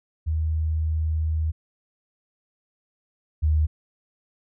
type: tone pair in turn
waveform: sine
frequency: 78.9 / 77.05 Hz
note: D#2 / D#2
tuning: +25 / -16 cents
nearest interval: unison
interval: 41 cents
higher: first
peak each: -21 / -17 dBFS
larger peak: second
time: 0.26-1.52 / 3.42-3.67 s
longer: first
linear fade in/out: 20 ms
effects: none